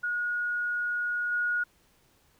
sine tone with level steps, 1446 Hz, F#6, 40 cents flat, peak -27 / -25 dBFS, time 0.03-1.64 s, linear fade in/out 10 ms, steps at 1.31 s, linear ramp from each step 20 ms, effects pink hiss -65 dBFS RMS until 2.39 s

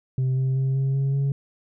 sine tone with pitch steps, 130 / 131.66 / 133.35 / 135.05 / 136.78 / 138.53 Hz, C3 / C3 / C3 / C#3 / C#3 / C#3, -11 / +11 / +33 / -45 / -23 / -1 cents, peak -17 dBFS, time 0.18-1.32 s, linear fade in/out 2 ms, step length 190 ms, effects tanh soft clip ceiling -19 dBFS

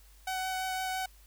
sawtooth tone with vibrato, 751 Hz, F#5, 26 cents sharp, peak -28 dBFS, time 0.27-1.06 s, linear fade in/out 5 ms, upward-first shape sine, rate 5.9 Hz, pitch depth 10 cents each way, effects added 50 Hz sine -55 dBFS peak until 1.26 s + white hiss -62 dBFS RMS until 1.26 s

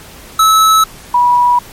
square / sine tone pair in turn, 1300 / 973.9 Hz, E6 / B5, -24 / -24 cents, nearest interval perfect fourth, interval 500 cents, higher first, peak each -6 dBFS, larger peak neither, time 0.39-0.84 / 1.14-1.59 s, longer neither, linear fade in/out 5 ms, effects pink hiss -35 dBFS RMS until 1.72 s + MP3 64 kbps

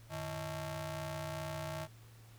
sawtooth ring-modulated tone, 242.5 Hz, B3, 31 cents flat, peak -32 dBFS, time 0.09-1.88 s, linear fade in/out 50 ms, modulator 395 Hz, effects added 113 Hz sine -55 dBFS peak until 2.38 s + pink hiss -63 dBFS RMS until 2.38 s

